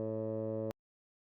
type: tone with low-pass filter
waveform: 15% pulse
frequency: 110 Hz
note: A2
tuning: in tune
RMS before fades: -37 dBFS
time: 0-0.71 s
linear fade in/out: 0 ms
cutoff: 580 Hz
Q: 6.1
effects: Opus 32 kbps